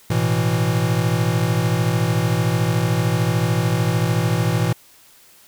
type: chord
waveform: square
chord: A suspended second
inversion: none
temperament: equal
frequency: 110 / 123.47 / 164.81 Hz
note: A2 / B2 / E3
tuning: 0 / 0 / 0 cents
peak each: -22 dBFS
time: 0.1-4.73 s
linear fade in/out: 5 ms
effects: white hiss -50 dBFS RMS until 5.47 s